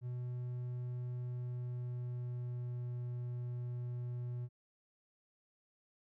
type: tone with pitch glide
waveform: triangle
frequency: 123.47 to 122.19 Hz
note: B2 to B2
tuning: 0 to -18 cents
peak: -36 dBFS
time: 0.01-4.49 s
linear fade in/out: 50 ms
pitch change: -18 cents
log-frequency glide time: 1.19-3.01 s
effects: none